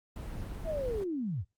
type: noise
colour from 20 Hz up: brown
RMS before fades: -39 dBFS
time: 0.16-1.04 s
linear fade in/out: 2 ms
type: linear sweep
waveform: sine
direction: down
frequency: 673 to 69.3 Hz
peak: -31 dBFS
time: 0.64-1.45 s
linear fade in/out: 50 ms
effects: noise-tail reverb RT60 0.2 s tail -25 dB re dry + Opus 24 kbps